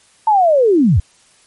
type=linear sweep; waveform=sine; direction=down; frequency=898 to 63.7 Hz; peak=-8 dBFS; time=0.27-1 s; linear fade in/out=5 ms; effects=white hiss -51 dBFS RMS until 1.46 s + MP3 48 kbps